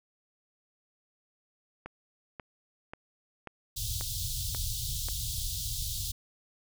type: click train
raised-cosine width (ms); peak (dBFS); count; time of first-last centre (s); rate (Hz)
0.5; -25; 7; 1.86-5.086; 1.86
type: band-stop noise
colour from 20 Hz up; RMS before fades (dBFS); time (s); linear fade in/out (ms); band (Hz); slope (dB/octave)
pink; -34; 3.76-6.12; 10; 130 to 3400; 48
effects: none